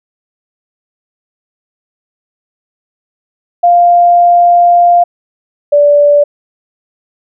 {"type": "tone pair in turn", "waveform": "sine", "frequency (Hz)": [698.5, 581.5], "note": ["F5", "D5"], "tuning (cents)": [0, -17], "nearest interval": "minor third", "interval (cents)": 317, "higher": "first", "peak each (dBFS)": -3, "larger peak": "neither", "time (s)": [[3.63, 5.04], [5.72, 6.24]], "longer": "first", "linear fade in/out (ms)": 10, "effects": []}